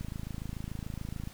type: click train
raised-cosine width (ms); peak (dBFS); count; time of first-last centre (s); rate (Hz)
5; -25; 35; 0.01-1.274; 26.9
effects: pink hiss -53 dBFS RMS until 1.33 s